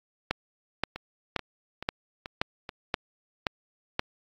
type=two click trains; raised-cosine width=0.3 ms; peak=-9 / -20 dBFS; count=8 / 5; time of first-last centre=0.31-3.994 / 0.96-2.692 s; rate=1.9 / 2.31 Hz; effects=AAC 48 kbps